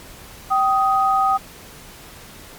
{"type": "tone pair together", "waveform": "sine", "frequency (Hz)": [775, 1249.6], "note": ["G5", "D#6"], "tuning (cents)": [-20, 7], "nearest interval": "minor sixth", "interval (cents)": 827, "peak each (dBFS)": -17, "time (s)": [0.5, 1.38], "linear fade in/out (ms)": 20, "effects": ["pink hiss -41 dBFS RMS until 2.58 s", "MP3 96 kbps"]}